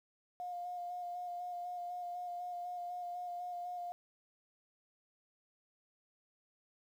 sine tone with vibrato, 710 Hz, F5, 28 cents sharp, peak -39 dBFS, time 0.4-3.92 s, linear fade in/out 0 ms, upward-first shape square, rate 4 Hz, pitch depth 15 cents each way, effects 11-bit

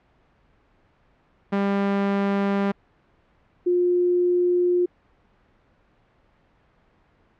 sawtooth / sine tone pair in turn, 198.9 / 355.3 Hz, G3 / F4, +25 / +30 cents, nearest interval minor seventh, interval 1005 cents, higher second, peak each -16 / -17 dBFS, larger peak first, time 1.52-2.72 / 3.66-4.86 s, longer neither, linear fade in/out 10 ms, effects pink hiss -61 dBFS RMS until 7.39 s + low-pass 2000 Hz 12 dB/octave

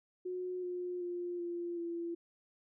sine tone with pitch steps, 364.2 / 357.9 / 351.8 / 345.8 / 339.8 Hz, F#4 / F4 / F4 / F4 / F4, -27 / +42 / +13 / -17 / -47 cents, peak -36 dBFS, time 0.25-2.15 s, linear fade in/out 10 ms, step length 380 ms, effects none

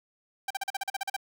sawtooth tone bursts, 784 Hz, G5, in tune, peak -25 dBFS, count 11, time 0.48-1.165 s, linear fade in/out 5 ms, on 25 ms, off 41 ms, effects none

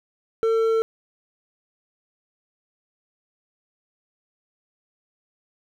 triangle tone with hard clipping, 449.6 Hz, A4, 37 cents sharp, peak -19 dBFS, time 0.43-0.82 s, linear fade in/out 0 ms, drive 9 dB, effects none

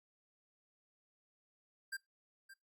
square tone with echo, 1586 Hz, G6, 20 cents sharp, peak -40 dBFS, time 1.92-1.97 s, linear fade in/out 10 ms, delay 570 ms, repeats 1, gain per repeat -14 dB, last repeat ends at 2.54 s, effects noise-tail reverb RT60 0.2 s tail -23 dB re dry + Opus 48 kbps

